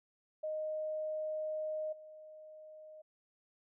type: tone with level steps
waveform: sine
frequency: 620 Hz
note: D#5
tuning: 6 cents flat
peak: -35 / -50 dBFS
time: 0.43-3.02 s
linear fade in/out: 10 ms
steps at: 1.92 s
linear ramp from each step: 10 ms
effects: none